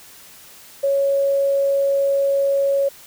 sine tone, 554.4 Hz, C#5, in tune, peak -15 dBFS, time 0.83-2.89 s, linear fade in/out 10 ms, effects white hiss -44 dBFS RMS until 3.06 s

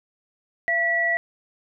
sine tone pair together, 678.2 / 1946 Hz, E5 / B6, +49 / -26 cents, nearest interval octave + tritone, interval 1825 cents, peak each -26 / -20 dBFS, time 0.68-1.17 s, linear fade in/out 0 ms, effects none

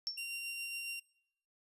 sine tone with exponential decay, 5440 Hz, F8, 46 cents flat, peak -31 dBFS, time 0.07-0.26 s, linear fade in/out 0 ms, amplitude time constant 41 ms
sawtooth tone with tremolo, 2763 Hz, F7, 19 cents flat, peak -35 dBFS, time 0.17-1 s, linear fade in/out 10 ms, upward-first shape sine, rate 7.2 Hz, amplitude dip 25%
effects noise-tail reverb RT60 0.7 s tail -22 dB re dry + resampled to 32000 Hz

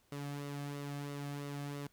sawtooth tone with flanger, 143 Hz, D3, 46 cents flat, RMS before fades -42 dBFS, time 0.12-1.87 s, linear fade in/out 2 ms, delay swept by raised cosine 1.2 to 2.13 ms, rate 3 Hz, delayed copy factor -0.5, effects pink hiss -71 dBFS RMS until 1.92 s

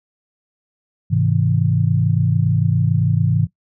sine chord, Ab augmented, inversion none, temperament equal with one note detuned, 103.83 / 130.81 / 161.61 Hz, Ab2 / C3 / E3, 0 / 0 / -34 cents, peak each -18 dBFS, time 1.1-3.47 s, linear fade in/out 20 ms, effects noise-tail reverb RT60 0.1 s tail -18 dB re dry

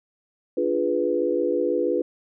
sine chord, D diminished seventh, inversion none, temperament equal, 293.7 / 349.2 / 415.3 / 493.9 Hz, D4 / F4 / Ab4 / Cb5, 0 / 0 / 0 / 0 cents, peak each -28 / -25 / -27 / -24 dBFS, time 0.57-2.02 s, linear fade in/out 5 ms, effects none

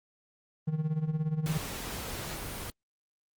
triangle tone with tremolo, 156 Hz, D#3, 5 cents sharp, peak -23 dBFS, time 0.67-1.58 s, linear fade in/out 10 ms, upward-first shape sine, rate 17 Hz, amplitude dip 75%
pink noise, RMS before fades -38 dBFS, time 1.46-2.7 s, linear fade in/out 0 ms
effects Opus 24 kbps

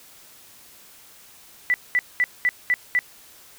sine tone bursts, 1975.5 Hz, B6, in tune, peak -16 dBFS, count 6, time 1.7-2.99 s, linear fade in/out 0 ms, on 40 ms, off 210 ms, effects white hiss -49 dBFS RMS until 3.58 s

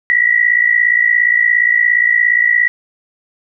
sine tone pair together, 1912.8 / 1970 Hz, A#6 / B6, +44 / -5 cents, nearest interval minor second, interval 51 cents, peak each -12 dBFS, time 0.1-2.68 s, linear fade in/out 0 ms, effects none

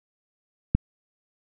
click, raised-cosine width 5 ms, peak -6 dBFS, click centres 0.75 s, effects none

